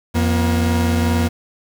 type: tone pair together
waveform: 40% pulse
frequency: 86.67 / 237.6 Hz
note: F2 / A#3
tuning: -13 / +33 cents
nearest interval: octave + perfect fourth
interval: 1746 cents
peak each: -16 / -18 dBFS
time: 0.14-1.29 s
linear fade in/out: 20 ms
effects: 7-bit